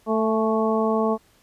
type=harmonic tone with a mistuned harmonic; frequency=221 Hz; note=A3; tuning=8 cents sharp; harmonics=1 / 2 / 3 / 4 / 5; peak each=-23 / -23 / -26 / -29 / -28 dBFS; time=0.06-1.18 s; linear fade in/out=50 ms; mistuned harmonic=4; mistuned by=-37 cents; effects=pink hiss -59 dBFS RMS until 1.42 s + resampled to 32000 Hz